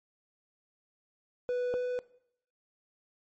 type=tone pair in turn; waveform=triangle; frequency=493.9 / 496.6 Hz; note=B4 / B4; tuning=0 / +9 cents; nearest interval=unison; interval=9 cents; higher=second; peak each=-26 / -27 dBFS; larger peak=first; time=1.49-1.74 / 1.74-1.99 s; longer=neither; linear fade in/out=0 ms; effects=noise-tail reverb RT60 0.7 s tail -19 dB re dry + MP3 32 kbps